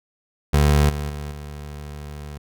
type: tone with level steps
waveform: 25% pulse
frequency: 73.42 Hz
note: D2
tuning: in tune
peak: -10 / -21 / -25 / -29 dBFS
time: 0.53-2.38 s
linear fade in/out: 10 ms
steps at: 0.89 / 1.09 / 1.31 s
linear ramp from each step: 10 ms
effects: none